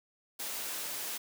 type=high-pass noise; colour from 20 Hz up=white; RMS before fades=-38 dBFS; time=0.39-1.18 s; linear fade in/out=10 ms; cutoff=210 Hz; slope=12 dB/octave; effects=none